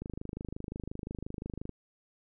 click train, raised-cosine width 3 ms, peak -25 dBFS, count 44, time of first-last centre 0.02-1.693 s, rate 25.7 Hz, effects none

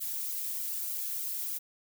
violet noise with flanger, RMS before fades -35 dBFS, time 0-1.59 s, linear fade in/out 20 ms, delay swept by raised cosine 1.1 to 3.3 ms, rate 3.3 Hz, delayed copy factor -0.9, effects none

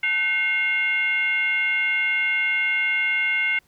sine tone with frequency modulation, 2141 Hz, C7, 39 cents sharp, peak -19 dBFS, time 0.03-3.59 s, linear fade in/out 5 ms, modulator 627 Hz, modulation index 0.75, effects pink hiss -62 dBFS RMS until 3.67 s

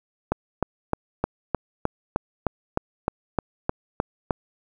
click train, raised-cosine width 1 ms, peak -7 dBFS, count 14, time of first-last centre 0.32-4.308 s, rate 3.26 Hz, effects 8-bit

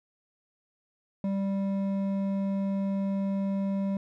sine tone with hard clipping, 196 Hz, G3, in tune, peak -28 dBFS, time 1.24-3.97 s, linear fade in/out 2 ms, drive 8 dB, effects none

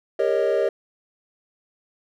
triangle chord, Eb dominant seventh, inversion first, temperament equal with one note detuned, 399.8 / 466.2 / 554.4 / 622.3 Hz, G4 / Bb4 / Db5 / Eb5, +34 / 0 / 0 / 0 cents, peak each -22 dBFS, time 0.19-0.69 s, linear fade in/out 5 ms, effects none

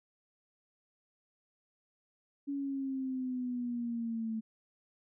sine exponential sweep, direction down, 283.1 to 220 Hz, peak -33 dBFS, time 2.47-4.41 s, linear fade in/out 20 ms, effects none

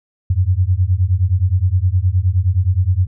sine beating tone pair, 87.31 / 96.91 Hz, F2 / G2, 0 / -19 cents, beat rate 9.6 Hz, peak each -15 dBFS, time 0.3-3.07 s, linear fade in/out 5 ms, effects none

